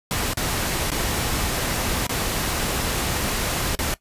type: noise with dropouts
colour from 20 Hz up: pink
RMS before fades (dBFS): -24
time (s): 0.11-3.94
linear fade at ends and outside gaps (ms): 0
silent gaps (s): 0.334-0.372 / 0.903-0.917 / 2.067-2.094 / 3.751-3.79
effects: noise-tail reverb RT60 0.1 s tail -17 dB re dry + resampled to 32000 Hz